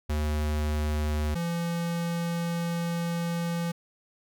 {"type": "tone pair in turn", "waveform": "square", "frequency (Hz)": [75.5, 169.94], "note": ["D2", "F3"], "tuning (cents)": [48, -47], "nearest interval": "octave + major second", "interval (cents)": 1405, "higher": "second", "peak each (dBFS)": [-26, -28], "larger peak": "first", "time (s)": [[0.09, 1.35], [1.35, 3.72]], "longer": "second", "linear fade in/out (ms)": 10, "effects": []}